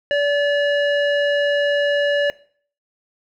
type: tone with low-pass filter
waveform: square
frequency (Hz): 576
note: D5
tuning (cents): -34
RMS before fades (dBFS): -18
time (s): 0.11-2.3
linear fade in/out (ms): 0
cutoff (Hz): 2400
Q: 3.1
effects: noise-tail reverb RT60 0.5 s tail -20 dB re dry